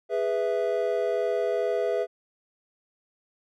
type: chord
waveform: triangle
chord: E major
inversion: first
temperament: just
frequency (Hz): 412 / 494.4 / 659.3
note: G#4 / B4 / E5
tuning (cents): -14 / +2 / 0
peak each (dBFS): -26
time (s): 0.09-2.07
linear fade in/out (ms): 50
effects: none